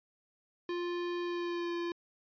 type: tone with pitch glide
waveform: square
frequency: 350 to 344 Hz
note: F4 to F4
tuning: +4 to -26 cents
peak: -34 dBFS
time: 0.69-1.92 s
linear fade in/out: 2 ms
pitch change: -30 cents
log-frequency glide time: 1.21-1.75 s
effects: resampled to 11025 Hz

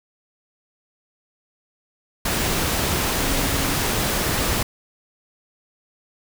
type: tone in noise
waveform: sine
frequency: 274.8 Hz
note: C#4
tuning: 15 cents flat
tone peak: -31 dBFS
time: 3.23-3.74 s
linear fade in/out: 5 ms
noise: pink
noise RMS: -22 dBFS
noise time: 2.25-4.63 s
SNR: -12 dB
effects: none

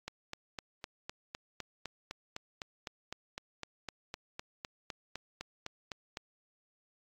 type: click train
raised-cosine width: 0.2 ms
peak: -22 dBFS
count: 25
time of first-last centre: 0.08-6.171 s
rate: 3.94 Hz
effects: AAC 48 kbps

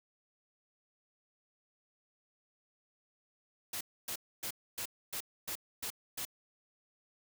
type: noise bursts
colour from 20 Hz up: white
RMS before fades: -39 dBFS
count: 8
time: 3.73-6.252 s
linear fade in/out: 5 ms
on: 79 ms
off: 270 ms
effects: none

